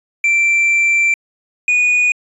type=tone pair in turn; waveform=triangle; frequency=2348 / 2463 Hz; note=D7 / D#7; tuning=-1 / -18 cents; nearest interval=minor second; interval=83 cents; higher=second; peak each=-9 dBFS; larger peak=neither; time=0.24-1.14 / 1.68-2.12 s; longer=first; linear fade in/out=2 ms; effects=resampled to 24000 Hz